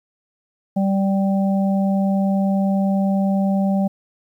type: harmonic tone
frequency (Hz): 195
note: G3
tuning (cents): -9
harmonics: 1 / 3 / 4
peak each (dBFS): -16 / -26 / -28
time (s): 0.76-3.88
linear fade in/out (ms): 10
effects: 9-bit